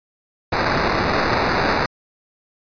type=noise with sample-and-hold; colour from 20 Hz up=blue; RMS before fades=-19 dBFS; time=0.52-1.86 s; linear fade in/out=5 ms; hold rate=3150 Hz; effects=resampled to 11025 Hz